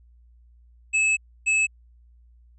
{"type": "tone pair in turn", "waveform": "square", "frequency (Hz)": [2600, 2600], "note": ["E7", "E7"], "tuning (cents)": [-24, -24], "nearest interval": "unison", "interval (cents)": 0, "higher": "neither", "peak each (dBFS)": -19, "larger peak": "neither", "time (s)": [[0.93, 1.17], [1.46, 1.67]], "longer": "first", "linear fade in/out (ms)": 20, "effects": ["added 59 Hz sine -51 dBFS peak until 2.58 s", "resampled to 24000 Hz"]}